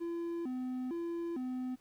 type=tone with vibrato; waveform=triangle; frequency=293.7 Hz; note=D4; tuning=in tune; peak=-33 dBFS; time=0-1.76 s; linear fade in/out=20 ms; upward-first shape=square; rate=1.1 Hz; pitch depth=250 cents each way; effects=pink hiss -69 dBFS RMS until 1.8 s